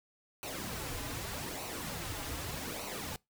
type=noise with flanger; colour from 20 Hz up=pink; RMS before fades=-40 dBFS; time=0.43-3.16 s; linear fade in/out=0 ms; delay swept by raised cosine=0.58 to 5.48 ms; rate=0.83 Hz; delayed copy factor=-0.65; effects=noise-tail reverb RT60 0.2 s tail -24 dB re dry